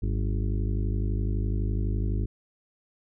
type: harmonic tone with a mistuned harmonic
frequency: 51.91 Hz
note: G#1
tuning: in tune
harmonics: 1 / 2 / 4 / 5 / 6 / 7 / 8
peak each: -26 / -29 / -36 / -41 / -40 / -42 / -45 dBFS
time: 0.02-2.26 s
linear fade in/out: 10 ms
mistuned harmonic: 4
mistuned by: -140 cents
effects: none